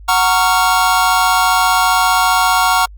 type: chord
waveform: square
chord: Gb major seventh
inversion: none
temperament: just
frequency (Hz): 740 / 925 / 1110 / 1387.5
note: Gb5 / Bb5 / Db6 / F6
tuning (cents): 0 / -14 / +2 / -12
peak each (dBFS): -17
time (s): 0.08-2.86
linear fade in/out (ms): 10
effects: added 50 Hz sine -33 dBFS peak until 2.97 s + Opus 48 kbps